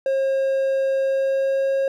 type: tone with pitch glide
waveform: triangle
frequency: 538 to 542.1 Hz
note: C5 to C#5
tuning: +48 to -39 cents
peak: -16 dBFS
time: 0.06-1.88 s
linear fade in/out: 2 ms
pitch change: +13 cents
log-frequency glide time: 1-1.72 s
effects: none